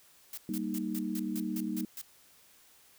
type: noise bursts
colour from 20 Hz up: blue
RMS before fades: -41 dBFS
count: 9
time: 0.33-2.015 s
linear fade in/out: 2 ms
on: 45 ms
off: 160 ms
type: chord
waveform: sine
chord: Eb major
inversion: first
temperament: equal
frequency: 196 / 233.1 / 311.1 Hz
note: G3 / Bb3 / Eb4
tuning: 0 / 0 / 0 cents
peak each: -36 dBFS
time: 0.49-1.85 s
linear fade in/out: 2 ms
effects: white hiss -61 dBFS RMS until 2.98 s